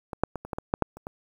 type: clicks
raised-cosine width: 1 ms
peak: -19 / -7 / -18 / -24 / -16 / -17 / -8 / -7 / -29 / -21 dBFS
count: 10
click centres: 0.132 / 0.236 / 0.357 / 0.45 / 0.532 / 0.585 / 0.739 / 0.823 / 0.97 / 1.069 s
effects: 8-bit